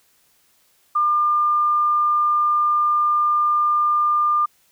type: tone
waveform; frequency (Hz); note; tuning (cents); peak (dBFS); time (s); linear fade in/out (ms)
sine; 1200; D6; +37; -15; 0.95-4.46; 10
effects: white hiss -60 dBFS RMS until 4.71 s